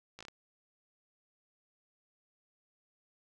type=slowing click train; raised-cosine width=0.2 ms; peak=-30 dBFS; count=5; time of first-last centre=0.19-0.284 s; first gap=16 ms; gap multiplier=1.26; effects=none